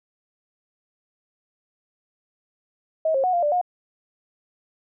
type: tone with pitch steps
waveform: sine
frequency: 637 / 537 / 735 / 696 / 590 / 718 Hz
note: D#5 / C5 / F#5 / F5 / D5 / F5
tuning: +41 / +45 / -12 / -6 / +8 / +48 cents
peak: -18 dBFS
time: 3.05-3.614 s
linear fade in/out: 5 ms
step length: 94 ms
effects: none